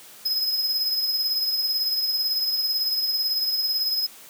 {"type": "tone with tremolo", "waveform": "square", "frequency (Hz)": 5090, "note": "D#8", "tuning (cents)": 39, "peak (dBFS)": -20, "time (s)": [0.25, 4.07], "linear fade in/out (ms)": 10, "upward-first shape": "triangle", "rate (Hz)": 18, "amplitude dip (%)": 50, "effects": ["white hiss -46 dBFS RMS until 4.29 s", "high-pass 150 Hz 12 dB/octave"]}